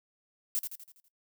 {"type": "noise with echo", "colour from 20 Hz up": "violet", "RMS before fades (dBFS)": -30, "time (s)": [0.55, 0.59], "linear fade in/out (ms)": 0, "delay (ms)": 82, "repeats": 6, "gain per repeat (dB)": -6, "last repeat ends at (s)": 1.082, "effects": ["noise-tail reverb RT60 0.1 s tail -19 dB re dry"]}